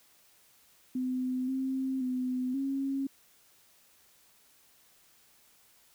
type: tone with pitch steps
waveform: sine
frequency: 255.1 / 264 / 253.7 / 272.4 Hz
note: C4 / C4 / B3 / C#4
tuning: -44 / +16 / +47 / -30 cents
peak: -29 dBFS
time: 0.95-3.07 s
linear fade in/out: 5 ms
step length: 530 ms
effects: white hiss -63 dBFS RMS until 5.94 s